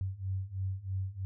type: beating tone pair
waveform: sine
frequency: 93.7 / 96.8 Hz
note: F#2 / G2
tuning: +22 / -21 cents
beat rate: 3.1 Hz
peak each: -37 / -35 dBFS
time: 0.01-1.25 s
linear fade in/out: 0 ms
effects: none